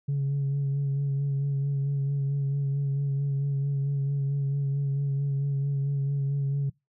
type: tone with vibrato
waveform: sine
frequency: 139.5 Hz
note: C#3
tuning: 11 cents sharp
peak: -22 dBFS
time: 0.08-6.7 s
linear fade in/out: 10 ms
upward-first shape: sine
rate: 4.5 Hz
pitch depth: 24 cents each way
effects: noise-tail reverb RT60 0.2 s tail -24 dB re dry + tanh soft clip ceiling -22 dBFS